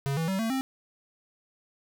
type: tone with pitch steps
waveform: square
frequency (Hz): 138.59 / 162.92 / 191.52 / 225.1 / 264.7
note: C#3 / E3 / G3 / A3 / C4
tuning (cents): 0 / -20 / -40 / +40 / +20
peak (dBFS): -27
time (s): 0.06-0.61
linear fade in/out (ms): 0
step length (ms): 110
effects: none